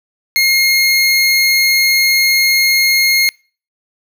25% pulse tone, 2145 Hz, C7, 42 cents sharp, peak -6 dBFS, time 0.36-3.29 s, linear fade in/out 0 ms, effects noise-tail reverb RT60 0.4 s tail -26 dB re dry

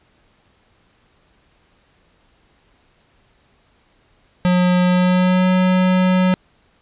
square tone with pitch glide, 180 to 184.31 Hz, F#3 to F#3, -47 to -6 cents, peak -13 dBFS, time 4.45-6.34 s, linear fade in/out 0 ms, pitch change +41 cents, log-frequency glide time 4.83-5.47 s, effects pink hiss -58 dBFS RMS until 6.81 s + resampled to 8000 Hz

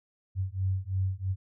sine beating tone pair, 93.4 / 96.4 Hz, F#2 / G2, +17 / -28 cents, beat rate 3 Hz, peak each -30 dBFS, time 0.35-1.36 s, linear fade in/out 50 ms, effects none

